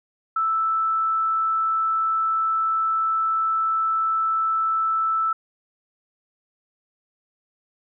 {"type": "tone", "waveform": "sine", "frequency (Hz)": 1318.5, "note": "E6", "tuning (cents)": 0, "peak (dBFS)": -19, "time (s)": [0.36, 5.33], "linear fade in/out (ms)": 5, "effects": []}